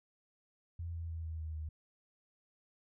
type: tone with pitch steps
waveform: sine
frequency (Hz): 84.7 / 83.24 / 81.81 / 80.41 / 79.03 / 77.67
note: E2 / E2 / E2 / E2 / D#2 / D#2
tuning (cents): +48 / +17 / -13 / -42 / +28 / -2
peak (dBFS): -38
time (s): 0.79-1.69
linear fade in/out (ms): 5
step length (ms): 150
effects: none